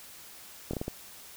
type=slowing click train; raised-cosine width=2 ms; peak=-19 dBFS; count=5; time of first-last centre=0.71-0.88 s; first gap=24 ms; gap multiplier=1.4; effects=white hiss -49 dBFS RMS until 1.36 s